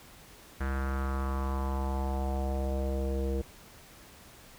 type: tone with low-pass filter sweep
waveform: square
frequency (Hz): 67.1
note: C2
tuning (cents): +44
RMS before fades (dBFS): -31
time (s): 0.6-3.42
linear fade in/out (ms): 10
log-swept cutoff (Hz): 1600 to 460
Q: 3.6
effects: pink hiss -53 dBFS RMS until 4.58 s